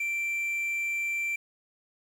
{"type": "tone with quantisation", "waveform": "triangle", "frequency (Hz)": 2349, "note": "D7", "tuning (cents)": 0, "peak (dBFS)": -26, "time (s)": [0, 1.36], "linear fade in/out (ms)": 5, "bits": 9, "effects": []}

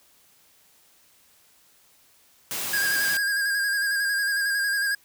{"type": "high-pass noise", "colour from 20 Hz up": "white", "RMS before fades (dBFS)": -30, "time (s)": [2.51, 3.17], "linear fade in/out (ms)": 0, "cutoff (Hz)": 100, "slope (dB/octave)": 24}
{"type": "tone with vibrato", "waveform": "square", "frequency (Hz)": 1626, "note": "G#6", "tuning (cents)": -37, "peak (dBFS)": -23, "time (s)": [2.73, 4.95], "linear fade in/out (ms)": 5, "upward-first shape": "square", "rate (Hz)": 11, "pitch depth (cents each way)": 29}
{"effects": ["white hiss -59 dBFS RMS until 5.04 s"]}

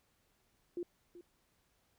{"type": "tone with echo", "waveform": "sine", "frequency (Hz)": 349.2, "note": "F4", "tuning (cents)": 0, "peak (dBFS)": -36, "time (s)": [0.77, 0.83], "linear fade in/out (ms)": 2, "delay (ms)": 380, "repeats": 1, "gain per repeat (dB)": -14, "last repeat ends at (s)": 1.21, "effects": ["pink hiss -75 dBFS RMS until 1.98 s"]}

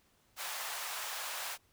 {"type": "high-pass noise", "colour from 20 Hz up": "pink", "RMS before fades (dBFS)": -40, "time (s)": [0.36, 1.58], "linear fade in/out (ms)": 50, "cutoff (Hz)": 730, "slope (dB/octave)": 24, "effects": ["pink hiss -70 dBFS RMS until 1.72 s"]}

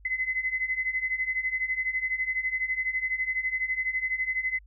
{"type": "beating tone pair", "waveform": "sine", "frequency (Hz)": [2029, 2041], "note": ["B6", "C7"], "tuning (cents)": [46, -44], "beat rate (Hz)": 12, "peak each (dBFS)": [-31, -28], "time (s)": [0.05, 4.59], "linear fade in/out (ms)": 5, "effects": ["added 50 Hz sine -50 dBFS peak until 4.66 s"]}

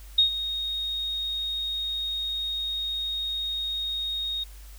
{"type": "tone with ADSR envelope", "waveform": "sine", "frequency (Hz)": 3729, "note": "A#7", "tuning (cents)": 0, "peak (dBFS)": -14, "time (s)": [0.18, 4.44], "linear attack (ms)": 6, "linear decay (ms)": 110, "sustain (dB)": -13, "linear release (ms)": 8, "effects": ["added 50 Hz sine -42 dBFS peak until 4.78 s", "white hiss -53 dBFS RMS until 4.78 s"]}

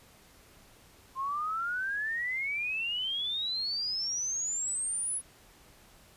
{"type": "exponential sweep", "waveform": "sine", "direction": "up", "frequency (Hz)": [1046.5, 10548], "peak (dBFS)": -30, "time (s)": [1.15, 5.22], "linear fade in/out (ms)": 50, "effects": ["pink hiss -58 dBFS RMS until 6.16 s", "resampled to 32000 Hz"]}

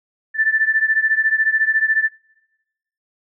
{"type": "beating tone pair", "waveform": "sine", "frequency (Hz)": [1760, 1774], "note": ["A6", "A6"], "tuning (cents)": [0, 14], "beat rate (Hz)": 14, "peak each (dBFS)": [-16, -19], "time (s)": [0.34, 2.1], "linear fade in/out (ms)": 50, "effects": ["noise-tail reverb RT60 1.0 s tail -25 dB re dry"]}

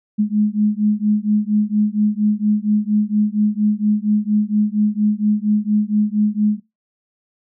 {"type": "beating tone pair", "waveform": "sine", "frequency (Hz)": [208.3, 212.6], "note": ["G#3", "G#3"], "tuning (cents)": [5, 41], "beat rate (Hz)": 4.3, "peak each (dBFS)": -17, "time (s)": [0.18, 6.6], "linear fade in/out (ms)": 20, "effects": ["noise-tail reverb RT60 0.2 s tail -20 dB re dry"]}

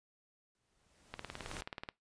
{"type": "noise with exponential growth", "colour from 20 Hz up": "pink", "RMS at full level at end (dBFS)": -44, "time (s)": [0.55, 1.61], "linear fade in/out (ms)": 1, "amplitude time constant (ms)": 230}
{"type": "click train", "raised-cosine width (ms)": 0.3, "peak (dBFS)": -25, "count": 15, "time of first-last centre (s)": [1.14, 1.889], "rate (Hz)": 18.7}
{"effects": ["noise-tail reverb RT60 0.2 s tail -23 dB re dry", "resampled to 22050 Hz"]}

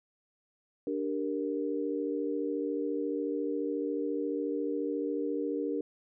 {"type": "chord", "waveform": "sine", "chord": "G minor", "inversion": "second", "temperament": "equal", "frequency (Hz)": [293.7, 392, 466.2], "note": ["D4", "G4", "Bb4"], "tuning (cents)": [0, 0, 0], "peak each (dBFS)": [-33, -36, -34], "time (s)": [0.87, 5.81], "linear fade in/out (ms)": 2, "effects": []}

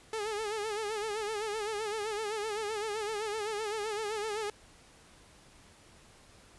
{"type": "tone with vibrato", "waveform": "sawtooth", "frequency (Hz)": 426.4, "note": "G#4", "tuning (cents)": 46, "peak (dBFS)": -29, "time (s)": [0.13, 4.5], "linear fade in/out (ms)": 2, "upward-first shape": "sine", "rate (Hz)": 7.8, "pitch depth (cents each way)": 85, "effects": ["pink hiss -58 dBFS RMS until 6.58 s", "resampled to 24000 Hz"]}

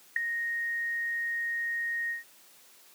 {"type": "tone with ADSR envelope", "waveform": "sine", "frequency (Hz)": 1864.7, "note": "A#6", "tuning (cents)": 0, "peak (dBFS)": -18, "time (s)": [0.16, 2.24], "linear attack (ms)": 5, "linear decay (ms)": 3, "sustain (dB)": -11, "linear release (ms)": 140, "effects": ["white hiss -57 dBFS RMS until 2.94 s", "high-pass 200 Hz 12 dB/octave"]}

